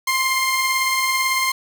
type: tone pair together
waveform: sawtooth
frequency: 1049 / 2116 Hz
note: C6 / C7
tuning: +4 / +19 cents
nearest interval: octave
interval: 1215 cents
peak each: -17 dBFS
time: 0.07-1.52 s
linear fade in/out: 5 ms
effects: none